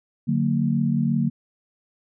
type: chord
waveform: sine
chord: D augmented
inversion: none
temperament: just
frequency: 146.83 / 183.54 / 229.4 Hz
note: D3 / F#3 / A#3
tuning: 0 / -14 / -28 cents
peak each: -23 / -25 / -22 dBFS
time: 0.27-1.3 s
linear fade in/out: 20 ms
effects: none